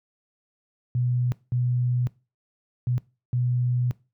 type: tone bursts at uneven times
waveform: sine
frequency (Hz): 123.47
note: B2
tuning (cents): 0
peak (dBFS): -20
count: 4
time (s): 0.95-1.32 / 1.52-2.07 / 2.87-2.98 / 3.33-3.91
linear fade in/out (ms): 0
effects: noise-tail reverb RT60 0.3 s tail -21 dB re dry + high-pass 80 Hz 12 dB/octave